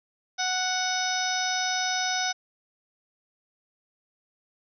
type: harmonic tone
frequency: 740 Hz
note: F#5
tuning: in tune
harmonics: 1 / 2 / 3 / 4 / 5 / 6 / 7 / 8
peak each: -30 / -31 / -35 / -41 / -33 / -42 / -32 / -33 dBFS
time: 0.38-2.33 s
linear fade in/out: 20 ms
effects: none